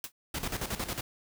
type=noise with exponential decay; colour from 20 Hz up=white; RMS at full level=-32 dBFS; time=0.04-0.12 s; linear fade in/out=2 ms; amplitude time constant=16 ms
type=noise with tremolo; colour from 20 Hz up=pink; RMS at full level=-33 dBFS; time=0.34-1.01 s; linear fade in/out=5 ms; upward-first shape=square; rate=11 Hz; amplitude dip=70%
effects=none